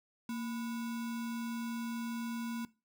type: tone with sample-and-hold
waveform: sine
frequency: 231.8 Hz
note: A#3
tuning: 10 cents flat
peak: -35 dBFS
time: 0.29-2.65 s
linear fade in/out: 2 ms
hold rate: 1225 Hz
effects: noise-tail reverb RT60 0.3 s tail -20 dB re dry